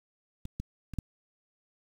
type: clicks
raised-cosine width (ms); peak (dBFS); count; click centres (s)
5; -26 / -22 / -29 / -18; 4; 0.454 / 0.6 / 0.937 / 0.987
effects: 8-bit